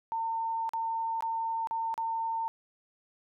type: tone with dropouts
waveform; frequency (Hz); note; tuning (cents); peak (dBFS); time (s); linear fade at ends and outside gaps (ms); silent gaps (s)
sine; 906; A#5; -50; -29; 0.12-2.48; 0; 0.692-0.735 / 1.207-1.224 / 1.672-1.71 / 1.941-1.978
effects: none